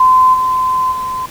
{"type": "tone with level steps", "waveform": "sine", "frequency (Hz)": 1027, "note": "C6", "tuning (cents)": -33, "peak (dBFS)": [-5, -11, -17], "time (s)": [0, 1.26], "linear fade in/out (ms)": 5, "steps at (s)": [0.33, 0.91], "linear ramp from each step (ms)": 20, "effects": ["pink hiss -34 dBFS RMS until 1.3 s"]}